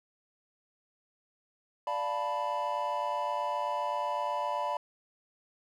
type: chord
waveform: triangle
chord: B half-diminished seventh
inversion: first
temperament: equal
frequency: 587.3 / 698.5 / 880 / 987.8 Hz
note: D5 / F5 / A5 / B5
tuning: 0 / 0 / 0 / 0 cents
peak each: -34 / -37 / -34 / -31 dBFS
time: 1.87-4.77 s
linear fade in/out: 2 ms
effects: none